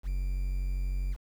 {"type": "tone with quantisation", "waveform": "triangle", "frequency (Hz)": 46.29, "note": "F#1", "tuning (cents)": 2, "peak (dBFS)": -26, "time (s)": [0.03, 1.17], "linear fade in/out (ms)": 50, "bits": 9, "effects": []}